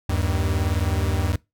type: beating tone pair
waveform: 45% pulse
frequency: 77.78 / 96.78 Hz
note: D#2 / G2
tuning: 0 / -22 cents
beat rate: 19 Hz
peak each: -23 dBFS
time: 0.09-1.36 s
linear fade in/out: 5 ms
effects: noise-tail reverb RT60 0.2 s tail -22 dB re dry